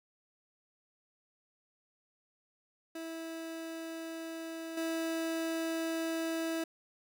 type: tone with level steps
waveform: 30% pulse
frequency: 326.8 Hz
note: E4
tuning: 15 cents flat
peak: -37 / -30 dBFS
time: 2.95-6.64 s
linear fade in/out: 5 ms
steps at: 4.77 s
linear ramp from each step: 5 ms
effects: none